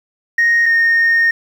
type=tone pair in turn; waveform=sine; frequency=1864.7 / 1842.2 Hz; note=A#6 / A#6; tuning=0 / -21 cents; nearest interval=unison; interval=21 cents; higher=first; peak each=-8 dBFS; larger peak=neither; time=0.38-0.66 / 0.66-1.31 s; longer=second; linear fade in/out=5 ms; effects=tanh soft clip ceiling -7 dBFS + 7-bit